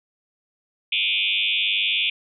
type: tone with frequency modulation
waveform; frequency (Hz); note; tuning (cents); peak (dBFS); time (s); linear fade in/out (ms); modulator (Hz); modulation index
sine; 2954; F#7; -3; -19; 0.92-2.1; 5; 99.1; 6.2
effects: none